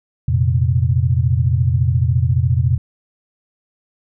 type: chord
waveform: sine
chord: F suspended fourth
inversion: none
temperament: equal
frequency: 87.31 / 116.54 / 130.81 Hz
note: F2 / Bb2 / C3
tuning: 0 / 0 / 0 cents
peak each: -17 dBFS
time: 0.28-2.78 s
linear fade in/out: 5 ms
effects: none